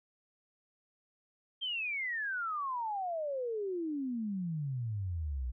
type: exponential sweep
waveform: sine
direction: down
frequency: 3200 to 58.6 Hz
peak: -33 dBFS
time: 1.61-5.52 s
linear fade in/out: 20 ms
effects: none